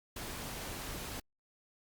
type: noise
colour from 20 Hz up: pink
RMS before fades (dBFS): -42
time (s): 0.16-1.2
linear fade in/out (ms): 5
effects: Opus 48 kbps